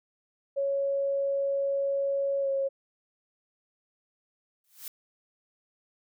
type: tone with pitch glide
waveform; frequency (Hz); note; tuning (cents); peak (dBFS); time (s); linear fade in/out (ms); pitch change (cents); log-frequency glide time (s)
sine; 554.4 to 545.5; C#5 to C#5; 0 to -28; -25; 0.56-2.69; 20; -28; 2.41-2.48
type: noise with exponential growth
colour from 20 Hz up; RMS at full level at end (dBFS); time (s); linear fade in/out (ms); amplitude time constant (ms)
blue; -36; 4.64-4.88; 2; 51
effects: none